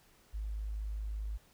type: tone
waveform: sine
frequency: 52.6 Hz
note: G#1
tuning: 23 cents sharp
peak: -35 dBFS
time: 0.33-1.38 s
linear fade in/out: 20 ms
effects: pink hiss -65 dBFS RMS until 1.53 s